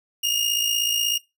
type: tone with amplitude modulation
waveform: sawtooth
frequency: 2843 Hz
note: F7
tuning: 30 cents sharp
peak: -15 dBFS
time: 0.23-1.18 s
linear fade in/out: 10 ms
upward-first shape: sine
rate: 56.4 Hz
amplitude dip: 60%
effects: noise-tail reverb RT60 0.2 s tail -18 dB re dry